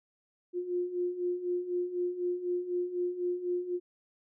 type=beating tone pair; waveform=sine; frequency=353.1 / 357.1 Hz; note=F4 / F4; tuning=+19 / +39 cents; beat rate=4 Hz; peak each=-36 / -31 dBFS; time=0.53-3.8 s; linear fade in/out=50 ms; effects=none